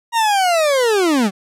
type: linear sweep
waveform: 40% pulse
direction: down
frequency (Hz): 947 to 181.6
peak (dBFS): -12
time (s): 0.12-1.31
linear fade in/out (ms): 50
effects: low-pass 11000 Hz 12 dB/octave